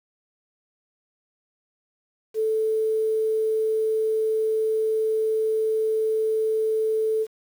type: tone with quantisation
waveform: sine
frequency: 438.6 Hz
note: A4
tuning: 6 cents flat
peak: -20 dBFS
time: 2.34-7.27 s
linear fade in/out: 50 ms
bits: 8
effects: none